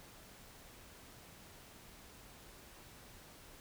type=silence; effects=pink hiss -57 dBFS RMS until 3.6 s